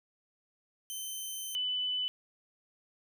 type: tone pair in turn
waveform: 10% pulse / sine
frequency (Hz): 3081 / 2997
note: G7 / F#7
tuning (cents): -31 / +22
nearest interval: unison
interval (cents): 47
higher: first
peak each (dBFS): -29 / -30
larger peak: first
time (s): 0.9-1.55 / 1.55-2.08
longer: first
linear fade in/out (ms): 0
effects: none